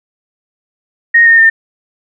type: tone with pitch steps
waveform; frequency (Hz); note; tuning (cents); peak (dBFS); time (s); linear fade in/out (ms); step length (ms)
sine; 1863 / 1835 / 1808; A#6 / A#6 / A6; -2 / -28 / +47; -3; 1.14-1.5; 10; 120
effects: none